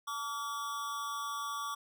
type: tone with amplitude modulation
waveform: square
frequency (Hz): 1144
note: D6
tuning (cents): -46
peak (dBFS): -33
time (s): 0.07-1.75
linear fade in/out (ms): 10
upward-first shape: sine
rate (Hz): 254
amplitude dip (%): 75
effects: none